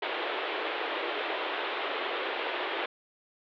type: band-pass noise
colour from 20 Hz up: pink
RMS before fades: -33 dBFS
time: 0.02-2.86 s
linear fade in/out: 5 ms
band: 340 to 3600 Hz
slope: 48 dB/octave
effects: none